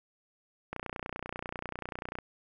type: click train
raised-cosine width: 0.5 ms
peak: -21 dBFS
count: 45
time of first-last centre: 0.73-2.187 s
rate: 30.2 Hz
effects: none